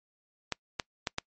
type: clicks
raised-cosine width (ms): 0.2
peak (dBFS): -12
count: 4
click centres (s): 0.523 / 0.798 / 1.072 / 1.184
effects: noise-tail reverb RT60 0.1 s tail -26 dB re dry + MP3 32 kbps